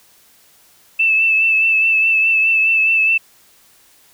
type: tone with vibrato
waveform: sine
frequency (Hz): 2637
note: E7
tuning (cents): 0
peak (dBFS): -11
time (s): 0.99-3.18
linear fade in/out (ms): 10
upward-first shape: triangle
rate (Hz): 4.8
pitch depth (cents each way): 34
effects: white hiss -51 dBFS RMS until 4.13 s